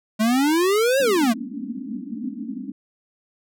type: exponential two-way sweep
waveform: square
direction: up then down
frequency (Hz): 210.7 to 562 to 210.7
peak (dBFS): -17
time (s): 0.19-1.34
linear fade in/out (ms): 20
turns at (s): 1
type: band-pass noise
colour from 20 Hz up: white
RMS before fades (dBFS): -31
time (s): 1-2.72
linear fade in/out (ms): 2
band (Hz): 200 to 290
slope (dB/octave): 96
effects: none